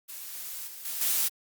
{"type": "noise with level steps", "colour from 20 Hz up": "blue", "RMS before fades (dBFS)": [-40, -38, -43, -34, -26], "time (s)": [0.08, 1.29], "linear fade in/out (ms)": 20, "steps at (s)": [0.34, 0.67, 0.85, 1.01], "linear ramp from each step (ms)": 2, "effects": ["Opus 48 kbps"]}